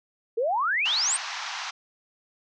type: exponential sweep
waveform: sine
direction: up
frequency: 431.8 to 9020 Hz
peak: -22 dBFS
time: 0.37-1.17 s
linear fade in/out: 10 ms
type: band-pass noise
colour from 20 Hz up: pink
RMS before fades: -34 dBFS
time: 0.85-1.71 s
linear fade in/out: 10 ms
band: 780 to 6200 Hz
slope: 48 dB/octave
effects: none